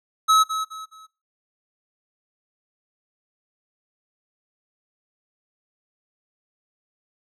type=tone with echo; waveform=square; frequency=1288 Hz; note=E6; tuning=41 cents flat; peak=-14 dBFS; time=0.28-0.44 s; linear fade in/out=20 ms; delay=210 ms; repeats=3; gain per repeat=-10 dB; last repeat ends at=1.07 s; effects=noise-tail reverb RT60 0.4 s tail -22 dB re dry + low-pass 10000 Hz 12 dB/octave